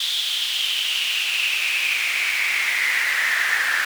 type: noise with high-pass filter sweep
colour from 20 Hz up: brown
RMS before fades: -22 dBFS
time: 0-3.85 s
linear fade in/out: 5 ms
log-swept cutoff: 3500 to 1700 Hz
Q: 6.8
effects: none